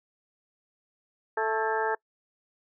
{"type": "harmonic tone with a mistuned harmonic", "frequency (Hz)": 219.9, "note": "A3", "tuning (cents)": -1, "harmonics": [2, 3, 4, 5, 6, 7, 8], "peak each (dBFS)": [-29, -36, -29, -40, -36, -34, -37], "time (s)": [1.37, 1.95], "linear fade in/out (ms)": 5, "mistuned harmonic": 7, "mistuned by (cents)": 72, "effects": ["noise-tail reverb RT60 0.1 s tail -25 dB re dry"]}